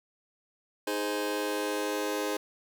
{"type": "chord", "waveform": "sawtooth", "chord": "Ab major", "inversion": "second", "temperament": "just", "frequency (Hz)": [311.5, 415.3, 519.1], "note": ["Eb4", "Ab4", "C5"], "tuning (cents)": [2, 0, -14], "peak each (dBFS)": [-30, -29, -30], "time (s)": [0.87, 2.37], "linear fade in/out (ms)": 5, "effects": []}